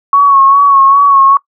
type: tone with vibrato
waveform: sine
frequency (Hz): 1108.7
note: C#6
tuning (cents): 0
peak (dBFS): -3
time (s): 0.13-1.37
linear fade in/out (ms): 2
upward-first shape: sine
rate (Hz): 2.5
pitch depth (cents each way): 39
effects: noise-tail reverb RT60 0.1 s tail -22 dB re dry